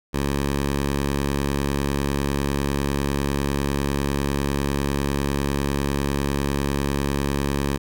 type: tone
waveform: 10% pulse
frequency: 70 Hz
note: C#2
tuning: 18 cents sharp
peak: -13 dBFS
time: 0.13-7.78 s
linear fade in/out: 20 ms
effects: none